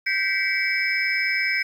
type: tone cluster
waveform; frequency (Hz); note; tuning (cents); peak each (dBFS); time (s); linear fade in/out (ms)
sine; 1562 / 1956 / 2096 / 2285 / 5170; G6 / B6 / C7 / D7 / E8; -7 / -17 / +2 / -48 / -34; -28 / -26 / -29 / -24 / -31; 0.06-1.63; 10
effects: 8-bit